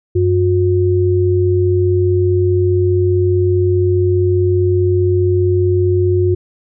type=tone pair together; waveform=sine; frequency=95.21 / 360 Hz; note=G2 / F#4; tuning=-50 / -47 cents; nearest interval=octave + major seventh; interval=2303 cents; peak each=-13 dBFS; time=0.15-6.35 s; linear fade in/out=10 ms; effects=none